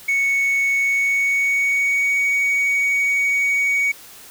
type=tone with pitch glide; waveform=sine; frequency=2217 to 2244 Hz; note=C#7 to C#7; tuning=0 to +21 cents; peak=-13 dBFS; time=0.08-3.92 s; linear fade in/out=10 ms; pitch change=+21 cents; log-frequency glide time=0.74-2.17 s; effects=tanh soft clip ceiling -15 dBFS + white hiss -42 dBFS RMS until 4.3 s